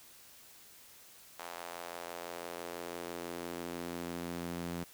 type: tone with high-pass filter sweep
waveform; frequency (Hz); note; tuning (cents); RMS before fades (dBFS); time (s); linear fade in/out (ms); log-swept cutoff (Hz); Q
sawtooth; 86; F2; -26; -42; 1.39-4.84; 5; 780 to 180; 1.4
effects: white hiss -57 dBFS RMS until 4.93 s